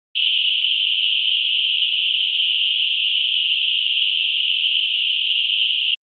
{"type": "band-pass noise", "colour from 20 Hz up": "white", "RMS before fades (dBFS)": -19, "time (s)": [0.15, 5.95], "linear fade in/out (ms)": 10, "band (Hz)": [2800, 3200], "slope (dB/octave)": 96, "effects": ["Opus 24 kbps"]}